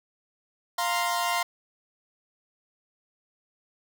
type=chord; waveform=sawtooth; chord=F suspended fourth; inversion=none; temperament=equal; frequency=698.5 / 932.3 / 1046.5 Hz; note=F5 / Bb5 / C6; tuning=0 / 0 / 0 cents; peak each=-25 / -27 / -25 dBFS; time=0.78-1.43 s; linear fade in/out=5 ms; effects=none